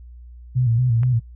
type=tone with vibrato; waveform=sine; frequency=120.6 Hz; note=B2; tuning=41 cents flat; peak=-15 dBFS; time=0.55-1.2 s; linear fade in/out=20 ms; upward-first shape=square; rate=4.3 Hz; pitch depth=79 cents each way
type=click; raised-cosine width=0.5 ms; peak=-23 dBFS; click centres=1.033 s
effects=noise-tail reverb RT60 0.1 s tail -22 dB re dry + added 60 Hz sine -38 dBFS peak until 1.35 s